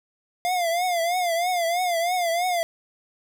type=tone with vibrato; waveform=square; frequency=698.5 Hz; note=F5; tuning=in tune; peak=-22 dBFS; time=0.45-2.63 s; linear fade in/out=0 ms; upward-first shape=triangle; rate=3.1 Hz; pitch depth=110 cents each way; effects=none